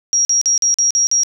sine tone bursts, 5660 Hz, F8, 22 cents sharp, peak -11 dBFS, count 7, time 0.13-1.234 s, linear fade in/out 0 ms, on 120 ms, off 44 ms, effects 8-bit

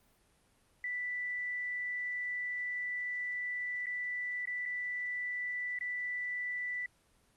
sine tone with dropouts, 1975.5 Hz, B6, in tune, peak -34 dBFS, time 0.84-6.86 s, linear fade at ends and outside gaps 2 ms, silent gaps 3.859-3.867 / 4.455-4.473 / 4.655-4.659 / 5.788-5.809 s, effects pink hiss -69 dBFS RMS until 7.36 s + Opus 32 kbps

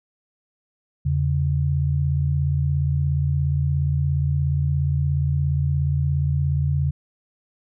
sine tone pair together, 83.66 / 140.7 Hz, E2 / C#3, +26 / +26 cents, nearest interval major sixth, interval 900 cents, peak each -22 / -20 dBFS, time 1.05-6.91 s, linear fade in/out 10 ms, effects none

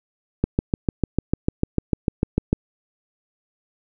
click train, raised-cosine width 3 ms, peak -5 dBFS, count 15, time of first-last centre 0.44-2.53 s, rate 6.7 Hz, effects none

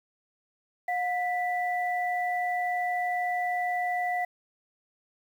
sine tone pair together, 718.1 / 1975.5 Hz, F5 / B6, +48 / 0 cents, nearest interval octave + tritone, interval 1752 cents, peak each -27 / -32 dBFS, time 0.88-4.25 s, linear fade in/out 5 ms, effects 9-bit

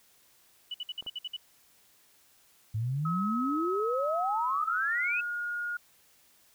sine tone bursts, 2960 Hz, F#7, in tune, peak -33 dBFS, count 8, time 0.71-1.366 s, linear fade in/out 5 ms, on 33 ms, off 56 ms
clicks, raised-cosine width 1 ms, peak -38 / -35 dBFS, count 2, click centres 1.025 / 1.064 s
sine exponential sweep, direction up, 104.4 to 2640 Hz, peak -28 dBFS, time 2.74-5.21 s, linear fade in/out 10 ms
sine tone with pitch glide, 1282 to 1430.7 Hz, E6 to F6, -49 to +41 cents, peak -31 dBFS, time 3.05-5.77 s, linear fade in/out 5 ms, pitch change +190 cents, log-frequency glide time 4.76-4.95 s
effects white hiss -63 dBFS RMS until 6.54 s

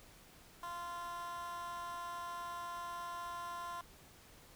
15% pulse tone with high-pass filter, 346.5 Hz, F4, 14 cents flat, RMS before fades -44 dBFS, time 0.63-3.81 s, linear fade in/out 2 ms, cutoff 940 Hz, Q 4.1, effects pink hiss -60 dBFS RMS until 4.55 s

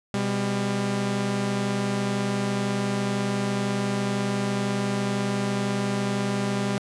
sawtooth tone pair together, 126 / 200 Hz, B2 / G3, +35 / +35 cents, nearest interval minor sixth, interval 800 cents, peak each -25 / -21 dBFS, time 0.14-6.78 s, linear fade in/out 0 ms, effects resampled to 22050 Hz

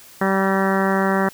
harmonic tone with a mistuned harmonic, 193.1 Hz, G3, 26 cents flat, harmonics 1 / 2 / 3 / 4 / 5 / 6 / 7 / 8 / 9 / 10, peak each -20 / -23 / -25 / -26 / -27 / -28 / -28 / -29 / -30 / -30 dBFS, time 0.21-1.29 s, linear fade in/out 5 ms, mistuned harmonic 10, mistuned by -33 cents, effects white hiss -45 dBFS RMS until 1.33 s

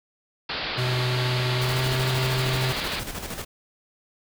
white low-pass noise, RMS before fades -30 dBFS, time 0.49-3 s, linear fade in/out 5 ms, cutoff 4800 Hz, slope 96 dB/octave
square tone with pitch glide, 125.5 to 129.1 Hz, B2 to C3, +28 to -23 cents, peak -24 dBFS, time 0.77-2.73 s, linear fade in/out 20 ms, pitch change +49 cents, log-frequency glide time 1.6-1.8 s
pink noise with tremolo, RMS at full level -32 dBFS, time 1.61-3.45 s, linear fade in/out 10 ms, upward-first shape square, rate 13 Hz, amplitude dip 50%
effects none

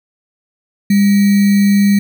sine tone with sample-and-hold, 200.8 Hz, G3, 42 cents sharp, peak -7 dBFS, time 0.9-1.99 s, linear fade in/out 5 ms, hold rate 2100 Hz, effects none

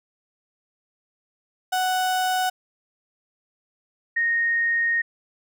35% pulse / sine tone pair in turn, 742 / 1857.9 Hz, F#5 / A#6, +5 / -6 cents, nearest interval octave + major third, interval 1589 cents, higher second, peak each -19 dBFS, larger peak neither, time 1.72-2.5 / 4.16-5.02 s, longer second, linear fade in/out 10 ms, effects none

